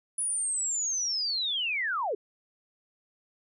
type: linear sweep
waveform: sine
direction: down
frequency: 9970 to 367.4 Hz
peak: -27 dBFS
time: 0.18-2.15 s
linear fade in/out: 5 ms
effects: none